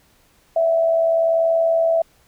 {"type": "tone with amplitude modulation", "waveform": "sine", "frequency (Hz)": 659.3, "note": "E5", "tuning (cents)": 0, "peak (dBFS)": -12, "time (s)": [0.56, 2.02], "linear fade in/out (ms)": 5, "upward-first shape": "sine", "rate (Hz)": 80.7, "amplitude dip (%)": 45, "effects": ["pink hiss -57 dBFS RMS until 2.27 s"]}